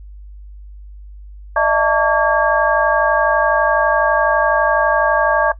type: tone cluster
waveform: sine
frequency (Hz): 606 / 658 / 894 / 1138 / 1623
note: D#5 / E5 / A5 / C#6 / G#6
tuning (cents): -46 / -3 / +27 / +45 / -40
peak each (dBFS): -18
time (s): 1.56-5.52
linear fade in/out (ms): 5
effects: noise-tail reverb RT60 0.1 s tail -17 dB re dry + added 50 Hz sine -33 dBFS peak until 5.59 s